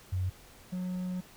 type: tone pair in turn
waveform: sine / triangle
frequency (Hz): 92.5 / 182.24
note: F#2 / F#3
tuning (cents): 0 / -26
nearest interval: octave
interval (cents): 1174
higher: second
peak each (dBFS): -28 / -30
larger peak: first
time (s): 0.12-0.3 / 0.72-1.21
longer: second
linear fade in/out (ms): 10
effects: pink hiss -55 dBFS RMS until 1.36 s